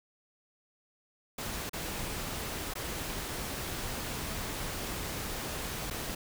pink noise with dropouts, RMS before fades -37 dBFS, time 1.38-6.15 s, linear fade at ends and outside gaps 5 ms, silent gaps 1.695-1.732 / 2.738-2.753 / 5.902-5.908 s, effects none

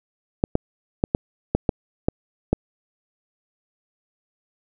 clicks, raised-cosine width 2 ms, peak -4 dBFS, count 8, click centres 0.439 / 0.554 / 1.039 / 1.149 / 1.55 / 1.692 / 2.085 / 2.53 s, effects none

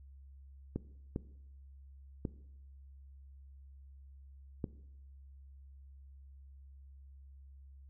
clicks, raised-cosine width 3 ms, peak -22 dBFS, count 4, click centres 0.76 / 1.161 / 2.252 / 4.642 s, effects noise-tail reverb RT60 0.8 s tail -18 dB re dry + added 68 Hz sine -52 dBFS peak until 7.89 s

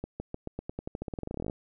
accelerating click train, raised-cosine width 2 ms, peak -21 dBFS, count 24, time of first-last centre 0.04-1.498 s, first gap 160 ms, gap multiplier 0.9, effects none

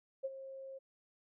sine tone with ADSR envelope, 536 Hz, C5, 42 cents sharp, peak -33 dBFS, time 0.23-0.79 s, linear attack 20 ms, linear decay 36 ms, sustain -12 dB, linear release 17 ms, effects none

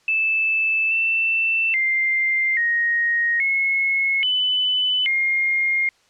sine tone with pitch steps, 2632 / 2670 / 2096 / 1873 / 2178 / 3004 / 2129 Hz, E7 / E7 / C7 / A#6 / C#7 / F#7 / C7, -3 / +22 / +2 / +8 / -31 / +26 / +30 cents, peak -17 dBFS, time 0.08-5.89 s, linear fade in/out 2 ms, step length 830 ms, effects white hiss -59 dBFS RMS until 6.09 s + low-pass 6000 Hz 12 dB/octave

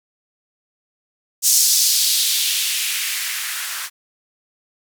violet noise with band-pass filter sweep, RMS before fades -19 dBFS, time 1.42-3.9 s, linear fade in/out 50 ms, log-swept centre 6200 to 1300 Hz, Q 1.8, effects none

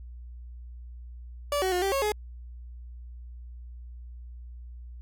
30% pulse tone with pitch steps, 578 / 375.7 / 358.8 / 390.8 / 547 / 421.2 Hz, D5 / F#4 / F4 / G4 / C#5 / G#4, -28 / +26 / +47 / -5 / -23 / +24 cents, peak -22 dBFS, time 1.52-2.12 s, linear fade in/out 2 ms, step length 100 ms, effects added 60 Hz sine -40 dBFS peak until 5.01 s

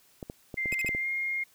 clicks, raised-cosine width 2 ms, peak -24 dBFS, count 8, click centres 0.228 / 0.299 / 0.542 / 0.658 / 0.726 / 0.847 / 0.891 / 0.949 s
sine tone with pitch glide, 2093 to 2132 Hz, C7 to C7, 0 to +32 cents, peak -28 dBFS, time 0.57-1.44 s, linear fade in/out 10 ms, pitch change +32 cents, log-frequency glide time 0.97-1.08 s
45% pulse tone bursts, 2537 Hz, D#7, 33 cents sharp, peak -31 dBFS, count 3, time 0.72-0.885 s, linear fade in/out 0 ms, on 23 ms, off 48 ms
effects white hiss -62 dBFS RMS until 1.54 s

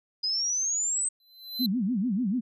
sine exponential sweep, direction up, 4951 to 8290 Hz, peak -25 dBFS, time 0.23-1.09 s, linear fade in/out 10 ms
square tone with exponential growth, 4048 Hz, B7, 42 cents sharp, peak -25 dBFS, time 1.2-1.66 s, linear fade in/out 2 ms, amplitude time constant 100 ms
sine tone with vibrato, 219 Hz, A3, 8 cents flat, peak -24 dBFS, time 1.59-2.41 s, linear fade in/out 20 ms, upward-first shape sine, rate 6.8 Hz, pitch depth 300 cents each way
effects none

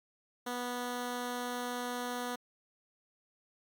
10% pulse tone, 245.3 Hz, B3, 12 cents flat, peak -27 dBFS, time 0.46-2.36 s, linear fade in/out 10 ms, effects Opus 48 kbps

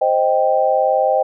sine chord, C minor, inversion none, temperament equal, 523.3 / 622.3 / 784 Hz, C5 / Eb5 / G5, 0 / 0 / 0 cents, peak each -17 dBFS, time 0.01-1.23 s, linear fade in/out 10 ms, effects none

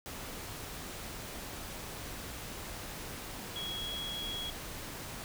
sine tone in noise, 3322 Hz, G#7, in tune, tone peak -37 dBFS, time 3.56-4.5 s, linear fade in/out 0 ms, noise pink, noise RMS -43 dBFS, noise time 0.06-5.24 s, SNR +3 dB, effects none

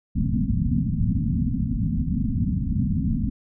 white low-pass noise, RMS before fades -23 dBFS, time 0.15-3.3 s, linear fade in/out 10 ms, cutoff 260 Hz, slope 96 dB/octave, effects none

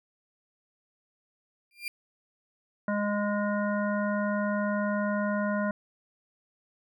35% pulse tone with exponential growth, 2390 Hz, D7, 30 cents sharp, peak -27 dBFS, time 1.71-1.88 s, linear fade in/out 1 ms, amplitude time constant 36 ms
harmonic tone, 206.1 Hz, G#3, 13 cents flat, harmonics 1 / 3 / 5 / 7 / 9, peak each -28 / -31 / -36 / -35 / -42 dBFS, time 2.88-5.71 s, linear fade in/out 2 ms
effects none

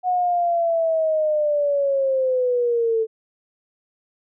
sine linear sweep, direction down, 734 to 440 Hz, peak -17 dBFS, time 0.03-3.07 s, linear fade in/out 50 ms, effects none

